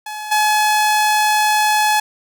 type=tone with level steps; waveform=sawtooth; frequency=850 Hz; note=G#5; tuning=40 cents sharp; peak=-22 / -9 dBFS; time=0.06-2 s; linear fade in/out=5 ms; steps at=0.31 s; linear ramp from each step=10 ms; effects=none